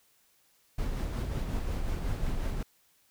brown noise with tremolo, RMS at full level -30 dBFS, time 0.78-2.63 s, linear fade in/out 5 ms, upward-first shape sine, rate 5.5 Hz, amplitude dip 35%, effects white hiss -67 dBFS RMS until 3.1 s

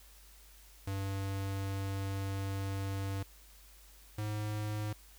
square tone pair in turn, 97.7 / 105.95 Hz, G2 / G#2, -5 / +35 cents, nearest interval minor second, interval 140 cents, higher second, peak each -35 / -35 dBFS, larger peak neither, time 0.87-3.23 / 4.18-4.93 s, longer first, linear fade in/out 5 ms, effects added 50 Hz sine -57 dBFS peak until 5.18 s + white hiss -60 dBFS RMS until 5.18 s

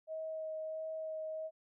sine tone with vibrato, 633 Hz, D#5, 30 cents sharp, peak -38 dBFS, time 0.07-1.51 s, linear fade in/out 50 ms, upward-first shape sine, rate 1.5 Hz, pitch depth 10 cents each way, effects none

